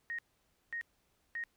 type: tone bursts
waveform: sine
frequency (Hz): 1864.7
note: A#6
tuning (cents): 0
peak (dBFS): -36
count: 3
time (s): 0.1-1.438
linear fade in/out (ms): 0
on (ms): 86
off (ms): 540
effects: pink hiss -75 dBFS RMS until 1.56 s